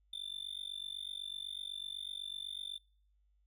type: tone with amplitude modulation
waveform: triangle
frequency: 3550 Hz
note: A7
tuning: 15 cents sharp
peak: -35 dBFS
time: 0.13-2.78 s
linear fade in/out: 5 ms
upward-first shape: sine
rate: 48 Hz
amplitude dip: 100%
effects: noise-tail reverb RT60 0.5 s tail -24 dB re dry + added 50 Hz sine -69 dBFS peak until 3.46 s